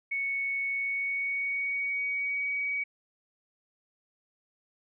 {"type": "tone with pitch glide", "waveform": "sine", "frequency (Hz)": [2217, 2262], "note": ["C#7", "C#7"], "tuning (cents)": [0, 34], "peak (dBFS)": -28, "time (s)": [0.11, 2.84], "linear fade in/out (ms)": 10, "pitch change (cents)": 34, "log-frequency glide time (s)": [0.68, 2.54], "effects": []}